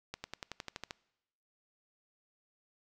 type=accelerating click train; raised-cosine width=0.2 ms; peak=-22 dBFS; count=10; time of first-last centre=0.14-0.909 s; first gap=100 ms; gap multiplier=0.96; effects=noise-tail reverb RT60 0.9 s tail -23 dB re dry